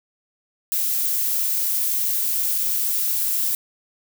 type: noise with dropouts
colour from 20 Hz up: violet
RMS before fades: -22 dBFS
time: 0.72-3.55 s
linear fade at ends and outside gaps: 0 ms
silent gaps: 2.581-2.584 s
effects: none